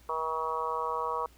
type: harmonic tone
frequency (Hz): 160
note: D#3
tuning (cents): +49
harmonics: 3 / 4 / 5 / 6 / 7 / 8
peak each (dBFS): -36 / -41 / -42 / -34 / -33 / -41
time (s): 0.09-1.26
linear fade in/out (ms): 2
effects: added 60 Hz sine -57 dBFS peak until 1.37 s + pink hiss -61 dBFS RMS until 1.37 s